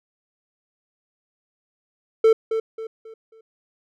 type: tone with echo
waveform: triangle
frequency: 445.6 Hz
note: A4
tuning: 22 cents sharp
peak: -9 dBFS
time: 2.24-2.33 s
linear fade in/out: 5 ms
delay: 270 ms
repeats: 4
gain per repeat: -9 dB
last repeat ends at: 3.41 s
effects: none